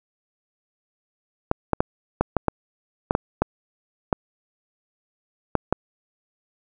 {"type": "clicks", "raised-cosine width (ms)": 1, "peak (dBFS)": -4, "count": 12, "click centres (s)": [1.514, 1.733, 1.805, 2.21, 2.367, 2.483, 3.109, 3.151, 3.42, 4.128, 5.553, 5.726], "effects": []}